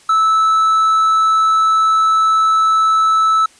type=tone; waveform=triangle; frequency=1309 Hz; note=E6; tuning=13 cents flat; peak=-8 dBFS; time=0.09-3.46 s; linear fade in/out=5 ms; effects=white hiss -47 dBFS RMS until 3.59 s + resampled to 22050 Hz